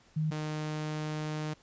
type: tone pair in turn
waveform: sine / sawtooth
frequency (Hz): 155.56 / 153.42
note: D#3 / D#3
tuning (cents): 0 / -24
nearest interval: unison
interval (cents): 24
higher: first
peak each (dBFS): -27 / -29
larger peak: first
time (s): 0.16-0.31 / 0.31-1.54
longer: second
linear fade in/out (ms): 10
effects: pink hiss -62 dBFS RMS until 1.62 s + resampled to 16000 Hz